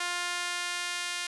sawtooth tone with high-pass filter sweep, 352.1 Hz, F4, 14 cents sharp, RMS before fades -33 dBFS, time 0-1.27 s, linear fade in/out 5 ms, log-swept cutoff 1300 to 2100 Hz, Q 0.9, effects resampled to 24000 Hz + 9-bit

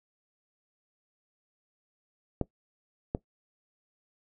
clicks, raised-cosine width 2 ms, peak -14 dBFS, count 2, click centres 2.413 / 3.149 s, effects noise-tail reverb RT60 0.1 s tail -19 dB re dry

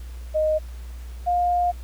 sine tone pair in turn, 620 / 707.8 Hz, D#5 / F5, -6 / +23 cents, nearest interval major second, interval 229 cents, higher second, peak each -18 dBFS, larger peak neither, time 0.34-0.59 / 1.26-1.72 s, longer second, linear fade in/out 20 ms, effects added 60 Hz sine -33 dBFS peak until 1.83 s + pink hiss -51 dBFS RMS until 1.83 s

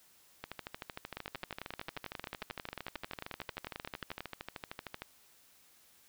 two click trains, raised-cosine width 0.3 ms, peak -23 / -24 dBFS, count 35 / 61, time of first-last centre 1.17-4.206 / 0.44-5.02 s, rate 11.2 / 13.1 Hz, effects white hiss -64 dBFS RMS until 6.08 s

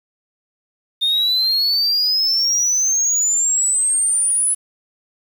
sine exponential sweep, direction up, 3643 to 10180 Hz, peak -12 dBFS, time 1.01-4.55 s, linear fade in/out 20 ms, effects tanh soft clip ceiling -13 dBFS + 7-bit

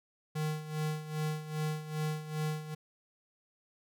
square tone with tremolo, 154.1 Hz, D#3, 16 cents flat, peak -31 dBFS, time 0.35-2.75 s, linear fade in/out 10 ms, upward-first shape sine, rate 2.5 Hz, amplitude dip 75%, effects none

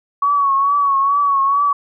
sine tone with vibrato, 1120 Hz, C#6, 18 cents sharp, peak -12 dBFS, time 0.22-1.73 s, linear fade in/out 5 ms, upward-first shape triangle, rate 2.3 Hz, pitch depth 58 cents each way, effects none

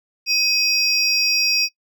triangle tone cluster, 2517 / 4821 / 5580 Hz, D#7 / D8 / F8, +19 / +45 / -2 cents, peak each -19 dBFS, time 0.26-1.69 s, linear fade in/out 50 ms, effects noise-tail reverb RT60 0.1 s tail -23 dB re dry

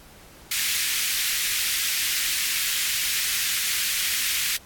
pink high-pass noise, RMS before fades -25 dBFS, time 0.51-4.57 s, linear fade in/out 5 ms, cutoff 1900 Hz, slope 24 dB/octave, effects pink hiss -49 dBFS RMS until 4.65 s + AAC 64 kbps

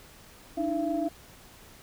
sine tone cluster, 294.7 / 321 / 677 Hz, D4 / E4 / E5, +6 / -46 / +46 cents, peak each -30 dBFS, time 0.57-1.09 s, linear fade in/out 10 ms, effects tanh soft clip ceiling -17 dBFS + pink hiss -52 dBFS RMS until 1.82 s

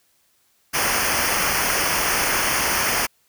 pink noise with comb filter, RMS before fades -21 dBFS, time 0.73-3.07 s, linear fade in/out 20 ms, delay 0.26 ms, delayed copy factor -0.8, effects white hiss -63 dBFS RMS until 3.28 s

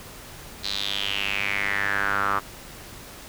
sawtooth tone with band-pass filter sweep, 100 Hz, G2, 35 cents sharp, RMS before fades -26 dBFS, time 0.63-2.4 s, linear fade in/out 20 ms, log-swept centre 4200 to 1200 Hz, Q 5.5, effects pink hiss -42 dBFS RMS until 3.28 s

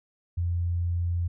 sine tone, 86.6 Hz, F2, 14 cents flat, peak -24 dBFS, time 0.37-1.28 s, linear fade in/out 10 ms, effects none

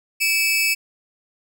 sawtooth tone pair together, 2310 / 2609 Hz, D7 / E7, -29 / -18 cents, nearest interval major second, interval 211 cents, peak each -20 / -15 dBFS, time 0.2-0.75 s, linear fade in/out 20 ms, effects none

